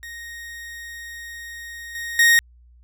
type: tone with level steps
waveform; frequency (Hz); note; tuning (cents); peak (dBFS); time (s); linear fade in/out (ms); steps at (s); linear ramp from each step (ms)
40% pulse; 1864.7; A#6; 0; -33 / -27 / -11; 0.03-2.39; 0; 1.95 / 2.19; 2
effects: added 60 Hz sine -48 dBFS peak until 2.83 s